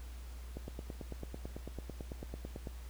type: click train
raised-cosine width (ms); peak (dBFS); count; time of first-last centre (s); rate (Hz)
2; -29; 20; 0.57-2.672; 9.04
effects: added 60 Hz sine -44 dBFS peak until 2.89 s + pink hiss -58 dBFS RMS until 2.89 s